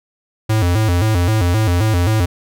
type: tone with vibrato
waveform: square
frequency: 98 Hz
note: G2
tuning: in tune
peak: -13 dBFS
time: 0.49-2.26 s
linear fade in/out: 10 ms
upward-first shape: square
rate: 3.8 Hz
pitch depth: 190 cents each way
effects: none